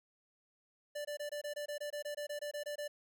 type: tone bursts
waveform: square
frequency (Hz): 587.3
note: D5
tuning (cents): 0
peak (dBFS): -39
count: 16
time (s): 0.95-2.88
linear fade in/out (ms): 10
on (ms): 100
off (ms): 22
effects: none